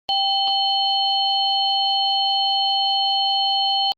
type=tone cluster; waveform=sine; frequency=786 / 3052 / 4309 Hz; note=G5 / G7 / C#8; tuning=+4 / -47 / -50 cents; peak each=-21 / -21 / -23 dBFS; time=0.09-3.92 s; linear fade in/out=0 ms; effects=Opus 24 kbps